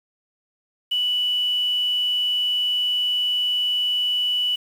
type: tone with quantisation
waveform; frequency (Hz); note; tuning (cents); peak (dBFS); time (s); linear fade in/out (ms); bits
sine; 2960; F#7; 0; -19; 0.91-4.56; 10; 7
effects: none